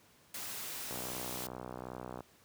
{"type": "noise", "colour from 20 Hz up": "white", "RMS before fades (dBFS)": -42, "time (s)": [0.34, 1.47], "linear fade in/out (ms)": 5}
{"type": "click train", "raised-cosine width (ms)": 1, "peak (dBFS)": -28, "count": 82, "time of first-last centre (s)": [0.91, 2.206], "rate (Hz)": 62.5}
{"effects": ["pink hiss -64 dBFS RMS until 2.44 s", "high-pass 80 Hz 12 dB/octave"]}